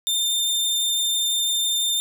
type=tone; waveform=sawtooth; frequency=3606 Hz; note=A7; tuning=42 cents sharp; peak=-17 dBFS; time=0.07-2 s; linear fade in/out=0 ms; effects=none